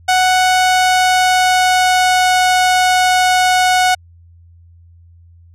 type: tone with pitch glide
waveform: sawtooth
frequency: 740 to 735.7 Hz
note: F#5 to F#5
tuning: 0 to -10 cents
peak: -6 dBFS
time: 0.08-3.95 s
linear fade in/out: 10 ms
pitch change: -10 cents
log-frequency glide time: 0.37-2.4 s
effects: added 85 Hz sine -41 dBFS peak until 5.54 s + low-pass 10000 Hz 12 dB/octave